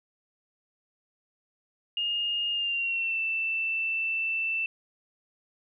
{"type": "tone with pitch glide", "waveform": "sine", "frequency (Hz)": [2839, 2664], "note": ["F7", "E7"], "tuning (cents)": [28, 18], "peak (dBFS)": -26, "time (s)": [1.97, 4.66], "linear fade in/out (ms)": 2, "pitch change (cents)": -110, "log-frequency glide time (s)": [2.51, 3.2], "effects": []}